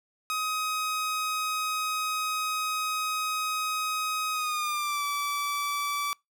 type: tone with pitch glide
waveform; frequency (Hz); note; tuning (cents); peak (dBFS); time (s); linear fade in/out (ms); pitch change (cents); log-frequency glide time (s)
sawtooth; 1260 to 1155.4; D#6 to D6; +21 to -29; -24; 0.3-6.13; 0; -150; 4.33-5.05
effects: noise-tail reverb RT60 0.2 s tail -26 dB re dry